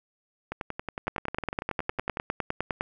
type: two click trains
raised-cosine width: 0.5 ms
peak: -17 / -12 dBFS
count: 19 / 18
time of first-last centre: 0.52-2.171 / 1.08-2.809 s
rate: 10.9 / 9.83 Hz
effects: none